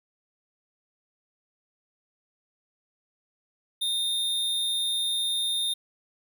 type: tone with amplitude modulation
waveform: square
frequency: 3658 Hz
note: A#7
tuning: 33 cents flat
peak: -24 dBFS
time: 3.81-5.74 s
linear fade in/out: 10 ms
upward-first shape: sine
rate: 216 Hz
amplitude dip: 35%
effects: none